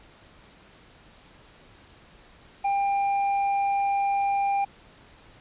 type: tone with hard clipping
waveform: sine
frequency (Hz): 797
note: G5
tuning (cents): +28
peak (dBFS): -23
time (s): 2.64-4.65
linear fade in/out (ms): 10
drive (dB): 4
effects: pink hiss -53 dBFS RMS until 5.4 s + resampled to 8000 Hz